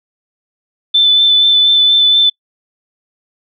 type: tone with vibrato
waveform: sine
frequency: 3520 Hz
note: A7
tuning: in tune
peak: -6 dBFS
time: 0.94-2.3 s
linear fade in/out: 10 ms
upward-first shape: sine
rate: 4.2 Hz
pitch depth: 15 cents each way
effects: noise-tail reverb RT60 0.1 s tail -26 dB re dry